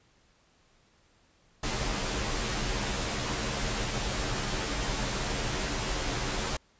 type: noise with comb filter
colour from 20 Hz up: pink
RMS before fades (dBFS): -31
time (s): 1.63-6.57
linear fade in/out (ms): 5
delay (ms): 12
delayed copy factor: -0.7
effects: pink hiss -65 dBFS RMS until 6.79 s + resampled to 16000 Hz